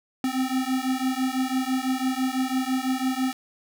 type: beating tone pair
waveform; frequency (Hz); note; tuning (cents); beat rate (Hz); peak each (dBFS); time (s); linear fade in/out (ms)
square; 256.9 / 262.9; C4 / C4; -32 / +8; 6; -27; 0.24-3.33; 2
effects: none